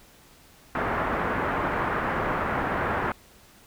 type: low-pass noise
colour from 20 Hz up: white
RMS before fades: -27 dBFS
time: 0.75-3.12 s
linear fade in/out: 2 ms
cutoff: 1600 Hz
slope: 24 dB/octave
effects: pink hiss -54 dBFS RMS until 3.66 s